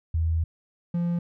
sine / triangle tone pair in turn, 81.4 / 172.48 Hz, E2 / F3, -21 / -21 cents, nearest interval octave + minor second, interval 1300 cents, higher second, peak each -21 dBFS, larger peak neither, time 0.14-0.44 / 0.94-1.19 s, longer first, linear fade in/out 5 ms, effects none

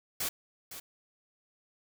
white noise with echo, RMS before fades -33 dBFS, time 0.2-0.29 s, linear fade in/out 5 ms, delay 510 ms, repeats 1, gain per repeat -11 dB, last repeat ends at 0.8 s, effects none

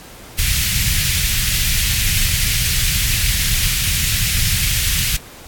pink band-stop noise, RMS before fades -17 dBFS, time 0.38-5.17 s, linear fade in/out 10 ms, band 140 to 2000 Hz, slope 24 dB/octave, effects pink hiss -39 dBFS RMS until 5.47 s + AAC 64 kbps

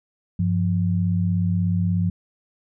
sine tone pair together, 98 / 174.61 Hz, G2 / F3, 0 / 0 cents, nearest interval minor seventh, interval 1000 cents, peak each -21 / -21 dBFS, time 0.39-2.1 s, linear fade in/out 5 ms, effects none

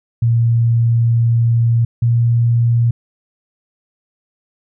sine tone pair in turn, 116.54 / 117.76 Hz, A#2 / A#2, 0 / +18 cents, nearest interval unison, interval 18 cents, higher second, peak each -10 dBFS, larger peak neither, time 0.22-1.85 / 2.02-2.91 s, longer first, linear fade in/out 5 ms, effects none

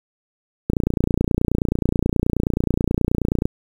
click train, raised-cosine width 3 ms, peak -5 dBFS, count 82, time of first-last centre 0.7-3.455 s, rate 29.4 Hz, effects 7-bit

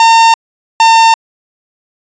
45% pulse tone pair in turn, 910 / 905.8 Hz, A#5 / A#5, -42 / -50 cents, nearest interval unison, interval 8 cents, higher first, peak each -3 dBFS, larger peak neither, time 0-0.34 / 0.8-1.14 s, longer neither, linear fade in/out 2 ms, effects resampled to 16000 Hz

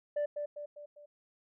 sine tone with echo, 587.3 Hz, D5, in tune, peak -27 dBFS, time 0.16-0.26 s, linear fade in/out 10 ms, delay 200 ms, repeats 4, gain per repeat -6 dB, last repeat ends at 1.06 s, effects tanh soft clip ceiling -28 dBFS

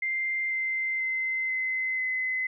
sine tone with pitch steps, 2093 / 2079 / 2064 / 2050 / 2036 Hz, C7 / C7 / C7 / C7 / C7, 0 / -12 / -24 / -36 / -48 cents, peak -26 dBFS, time 0.02-2.47 s, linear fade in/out 5 ms, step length 490 ms, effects none

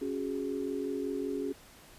sine chord, C# suspended fourth, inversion none, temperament equal, 277.2 / 370 / 415.3 Hz, C#4 / F#4 / G#4, 0 / 0 / 0 cents, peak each -35 / -37 / -36 dBFS, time 0.01-1.53 s, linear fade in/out 10 ms, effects pink hiss -55 dBFS RMS until 1.98 s + resampled to 32000 Hz

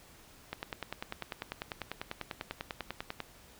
click train, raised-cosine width 0.3 ms, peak -20 dBFS, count 28, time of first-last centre 0.53-3.203 s, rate 10.1 Hz, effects pink hiss -57 dBFS RMS until 3.59 s

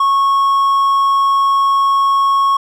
triangle tone, 1100 Hz, C#6, 14 cents flat, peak -8 dBFS, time 0-2.57 s, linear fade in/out 5 ms, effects none

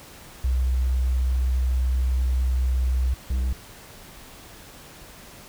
sine / triangle tone pair in turn, 63.5 / 63.5 Hz, B1 / B1, +49 / +49 cents, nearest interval unison, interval 0 cents, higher neither, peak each -19 dBFS, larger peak neither, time 0.44-3.14 / 3.3-3.53 s, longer first, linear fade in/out 5 ms, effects pink hiss -45 dBFS RMS until 5.48 s

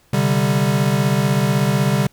square chord, C suspended second, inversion none, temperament equal, 130.81 / 146.83 / 196 Hz, C3 / D3 / G3, 0 / 0 / 0 cents, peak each -20 dBFS, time 0.13-2.07 s, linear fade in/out 5 ms, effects pink hiss -56 dBFS RMS until 2.12 s

